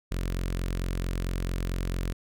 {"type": "tone with notch filter", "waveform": "sawtooth", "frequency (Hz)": 44.48, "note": "F1", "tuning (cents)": 32, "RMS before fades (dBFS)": -30, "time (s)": [0.11, 2.13], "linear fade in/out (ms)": 10, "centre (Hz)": 820, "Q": 1.5, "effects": []}